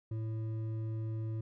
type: tone with hard clipping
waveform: sine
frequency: 110.7 Hz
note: A2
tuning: 11 cents sharp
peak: -36 dBFS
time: 0.11-1.41 s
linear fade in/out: 5 ms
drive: 7 dB
effects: none